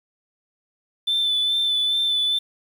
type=tone with vibrato; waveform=triangle; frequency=3520 Hz; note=A7; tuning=in tune; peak=-16 dBFS; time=1.07-2.39 s; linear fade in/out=10 ms; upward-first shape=sine; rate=2.4 Hz; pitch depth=23 cents each way; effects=tanh soft clip ceiling -15 dBFS + 8-bit